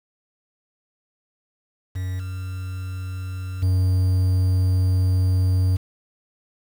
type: tone with level steps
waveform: triangle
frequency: 92.5 Hz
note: F#2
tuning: in tune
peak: -22 / -25 / -14 dBFS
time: 1.95-5.77 s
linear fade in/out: 10 ms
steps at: 2.19 / 3.62 s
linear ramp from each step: 10 ms
effects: 7-bit